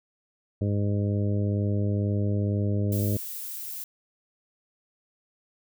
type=harmonic tone; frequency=102.1 Hz; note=G#2; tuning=29 cents flat; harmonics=1 / 2 / 3 / 4 / 5 / 6; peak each=-24 / -30 / -34 / -36 / -38 / -40 dBFS; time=0.61-3.17 s; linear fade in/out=5 ms
type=noise; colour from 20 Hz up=violet; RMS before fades=-36 dBFS; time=2.92-3.84 s; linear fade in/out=2 ms
effects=none